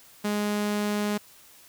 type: tone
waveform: sawtooth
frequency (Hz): 207.7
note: G#3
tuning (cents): 0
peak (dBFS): -21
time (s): 0.24-1.18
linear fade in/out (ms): 10
effects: white hiss -53 dBFS RMS until 1.68 s